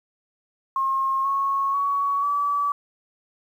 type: tone with pitch steps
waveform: sine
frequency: 1074 / 1098.5 / 1123.5 / 1149.1 Hz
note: C6 / C#6 / C#6 / D6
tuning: +45 / -16 / +23 / -38 cents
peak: -20 dBFS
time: 0.76-2.72 s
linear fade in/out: 2 ms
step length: 490 ms
effects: 9-bit